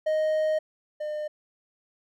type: tone pair in turn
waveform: triangle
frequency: 622.3 / 604.6 Hz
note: D#5 / D#5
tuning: 0 / -50 cents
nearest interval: unison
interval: 50 cents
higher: first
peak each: -20 / -27 dBFS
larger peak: first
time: 0.06-0.59 / 1-1.28 s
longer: first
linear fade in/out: 10 ms
effects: none